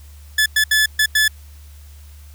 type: tone bursts at uneven times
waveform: sawtooth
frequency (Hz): 1727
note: A6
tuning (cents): -33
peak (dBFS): -9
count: 5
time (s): 0.38-0.46 / 0.56-0.64 / 0.71-0.86 / 0.99-1.06 / 1.15-1.28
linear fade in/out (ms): 5
effects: added 73 Hz sine -38 dBFS peak until 2.34 s + white hiss -51 dBFS RMS until 2.34 s